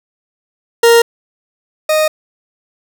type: tone pair in turn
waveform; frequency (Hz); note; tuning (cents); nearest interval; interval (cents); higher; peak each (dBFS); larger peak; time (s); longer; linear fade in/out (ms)
40% pulse; 466.2 / 620; A#4 / D#5; 0 / -6; perfect fourth; 494; second; -4 / -9; first; 0.83-1.02 / 1.89-2.08; neither; 5
effects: none